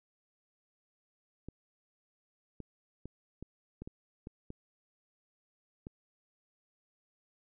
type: clicks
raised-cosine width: 3 ms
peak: -30 dBFS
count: 9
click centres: 1.486 / 2.603 / 3.056 / 3.426 / 3.82 / 3.875 / 4.271 / 4.504 / 5.869 s
effects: none